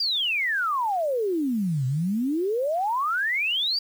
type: exponential two-way sweep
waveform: sine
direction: down then up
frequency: 4903 to 124.5 to 4806 Hz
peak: -22 dBFS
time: 0-3.79 s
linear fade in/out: 5 ms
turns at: 1.86 s
effects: 8-bit